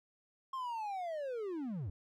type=linear sweep; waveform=triangle; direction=down; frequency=1076 to 79 Hz; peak=-35 dBFS; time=0.53-1.9 s; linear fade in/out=5 ms; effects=none